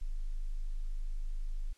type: tone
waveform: sine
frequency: 26.1 Hz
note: G#0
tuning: 10 cents sharp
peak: -32 dBFS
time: 0.01-1.73 s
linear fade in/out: 10 ms
effects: white hiss -66 dBFS RMS until 1.77 s + low-pass 8000 Hz 12 dB/octave